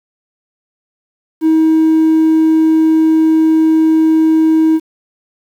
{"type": "tone", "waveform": "triangle", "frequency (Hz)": 318.4, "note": "D#4", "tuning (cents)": 40, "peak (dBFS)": -4, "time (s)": [1.41, 4.8], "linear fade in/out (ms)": 50, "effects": ["tanh soft clip ceiling -2 dBFS", "7-bit"]}